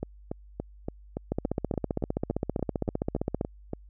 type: two click trains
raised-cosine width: 2 ms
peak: -18 / -14 dBFS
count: 14 / 33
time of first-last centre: 0.03-3.734 / 1.32-3.412 s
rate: 3.51 / 15.3 Hz
effects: added 50 Hz sine -48 dBFS peak until 3.89 s